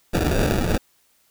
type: noise with sample-and-hold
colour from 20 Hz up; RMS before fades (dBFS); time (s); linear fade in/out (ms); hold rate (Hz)
pink; -20; 0.13-0.78; 10; 1050
effects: white hiss -62 dBFS RMS until 1.3 s